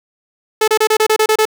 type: tone bursts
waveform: sawtooth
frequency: 434 Hz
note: A4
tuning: 24 cents flat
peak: -6 dBFS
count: 9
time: 0.61-1.454 s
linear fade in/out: 5 ms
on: 68 ms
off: 29 ms
effects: none